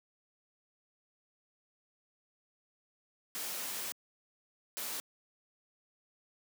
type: noise bursts at uneven times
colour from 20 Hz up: white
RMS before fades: -39 dBFS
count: 2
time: 3.35-3.92 / 4.77-5 s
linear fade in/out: 0 ms
effects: high-pass 200 Hz 12 dB/octave